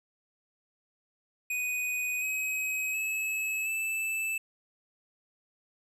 square tone with pitch steps, 2489 / 2537 / 2586 / 2635 Hz, D#7 / D#7 / E7 / E7, 0 / +33 / -34 / -1 cents, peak -30 dBFS, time 1.5-4.38 s, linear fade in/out 5 ms, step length 720 ms, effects none

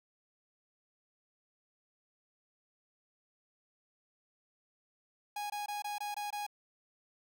45% pulse tone bursts, 827 Hz, G#5, 8 cents flat, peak -36 dBFS, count 7, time 5.36-6.466 s, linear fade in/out 5 ms, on 140 ms, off 21 ms, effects none

